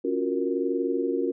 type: chord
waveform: sine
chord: Gb major seventh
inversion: second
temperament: equal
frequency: 277.2 / 349.2 / 370 / 466.2 Hz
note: Db4 / F4 / Gb4 / Bb4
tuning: 0 / 0 / 0 / 0 cents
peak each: -29 dBFS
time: 0.04-1.32 s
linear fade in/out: 10 ms
effects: none